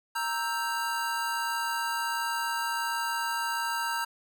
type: chord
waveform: square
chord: E diminished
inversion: second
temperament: equal with one note detuned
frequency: 932.3 / 1318.5 / 1574.3 Hz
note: Bb5 / E6 / G6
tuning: 0 / 0 / +7 cents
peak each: -32 / -36 / -34 dBFS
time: 0.15-4.05 s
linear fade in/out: 10 ms
effects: none